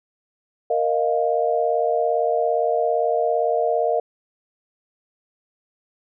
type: chord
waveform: sine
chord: Bb suspended fourth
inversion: none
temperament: just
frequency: 466.2 / 621.6 / 699.2 Hz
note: Bb4 / Eb5 / F5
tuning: 0 / -2 / +2 cents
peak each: -22 dBFS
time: 0.7-4 s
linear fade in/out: 5 ms
effects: none